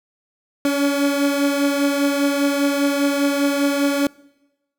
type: beating tone pair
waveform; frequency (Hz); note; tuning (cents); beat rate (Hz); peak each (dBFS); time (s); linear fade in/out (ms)
30% pulse; 281.6 / 286.6; C#4 / D4; +27 / -42; 5; -15 / -21; 0.65-4.07; 2
effects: noise-tail reverb RT60 1.0 s tail -24 dB re dry